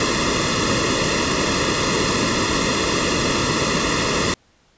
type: noise with comb filter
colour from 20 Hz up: pink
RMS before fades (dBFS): -19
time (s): 0-4.34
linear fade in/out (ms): 2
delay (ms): 1.3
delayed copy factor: -0.95
effects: pink hiss -58 dBFS RMS until 4.77 s + resampled to 16000 Hz